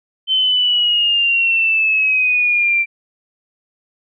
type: exponential sweep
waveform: sine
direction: down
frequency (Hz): 3088 to 2349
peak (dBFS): -12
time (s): 0.27-2.86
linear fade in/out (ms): 50
effects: none